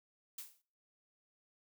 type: noise with exponential decay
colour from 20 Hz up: blue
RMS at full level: -42 dBFS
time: 0.38-0.62 s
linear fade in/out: 5 ms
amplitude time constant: 52 ms
effects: noise-tail reverb RT60 0.5 s tail -25 dB re dry